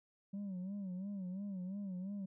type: tone with vibrato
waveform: sine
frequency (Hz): 191.7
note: G3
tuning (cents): -38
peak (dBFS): -37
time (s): 0.33-2.26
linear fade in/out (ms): 10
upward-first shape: sine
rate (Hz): 2.9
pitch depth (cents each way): 110
effects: tanh soft clip ceiling -39 dBFS